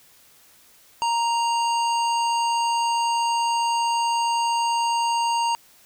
harmonic tone, 932.3 Hz, A#5, in tune, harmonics 1 / 3 / 5 / 7 / 9, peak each -20 / -30 / -34 / -37 / -39 dBFS, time 1.02-5.55 s, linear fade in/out 0 ms, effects white hiss -54 dBFS RMS until 5.85 s

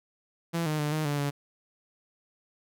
sawtooth tone with pitch steps, 167.9 / 153.3 / 148.7 / 155.2 / 145.2 / 142.9 Hz, E3 / D#3 / D3 / D#3 / D3 / D3, +32 / -25 / +22 / -4 / -19 / -47 cents, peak -23 dBFS, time 0.53-1.31 s, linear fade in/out 20 ms, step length 130 ms, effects none

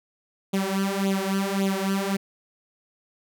sawtooth tone with flanger, 194.7 Hz, G3, 12 cents flat, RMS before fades -25 dBFS, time 0.53-2.17 s, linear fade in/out 10 ms, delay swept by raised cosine 0.28 to 4.48 ms, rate 1.8 Hz, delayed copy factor +0.8, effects none

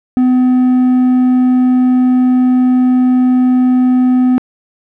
triangle tone with quantisation, 252.8 Hz, B3, 41 cents sharp, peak -5 dBFS, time 0.17-4.38 s, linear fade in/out 0 ms, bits 5, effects low-pass 2000 Hz 12 dB/octave

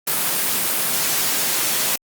white high-pass noise, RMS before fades -20 dBFS, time 0.07-1.96 s, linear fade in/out 5 ms, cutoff 120 Hz, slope 48 dB/octave, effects Opus 24 kbps

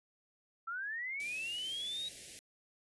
sine linear sweep, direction up, 1318.5 to 3847 Hz, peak -37 dBFS, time 0.67-2.09 s, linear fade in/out 10 ms
white band-stop noise, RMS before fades -49 dBFS, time 1.2-2.39 s, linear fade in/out 0 ms, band 680 to 1800 Hz, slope 48 dB/octave
effects resampled to 24000 Hz

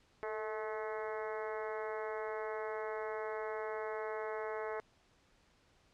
harmonic tone with a mistuned harmonic, 215.3 Hz, A3, 37 cents flat, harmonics 2 / 3 / 4 / 5 / 6 / 7 / 8 / 9 / 10, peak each -40 / -44 / -46 / -48 / -50 / -51 / -52 / -53 / -54 dBFS, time 0.23-4.8 s, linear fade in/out 0 ms, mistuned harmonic 2, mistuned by +33 cents, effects pink hiss -69 dBFS RMS until 5.93 s + low-pass 6000 Hz 12 dB/octave

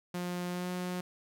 sawtooth tone with pitch glide, 177.7 to 180.28 Hz, F3 to F#3, +30 to -45 cents, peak -30 dBFS, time 0.14-1.01 s, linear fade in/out 5 ms, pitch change +25 cents, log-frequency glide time 0.49-0.7 s, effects none

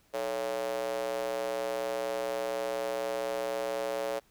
square tone with high-pass filter, 62.1 Hz, B1, 10 cents sharp, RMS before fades -33 dBFS, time 0.13-4.2 s, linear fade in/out 20 ms, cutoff 530 Hz, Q 4.7, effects pink hiss -66 dBFS RMS until 4.3 s

